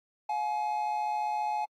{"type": "tone pair together", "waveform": "triangle", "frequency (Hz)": [711.4, 846], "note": ["F5", "G#5"], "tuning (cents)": [32, 32], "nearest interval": "minor third", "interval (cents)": 300, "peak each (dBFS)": [-34, -27], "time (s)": [0.29, 1.65], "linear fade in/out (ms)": 5, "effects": ["AAC 48 kbps"]}